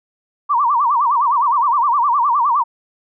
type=tone with vibrato; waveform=sine; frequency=1046.5 Hz; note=C6; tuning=in tune; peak=-12 dBFS; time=0.49-2.64 s; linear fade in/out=20 ms; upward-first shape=sine; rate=9.7 Hz; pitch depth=220 cents each way; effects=none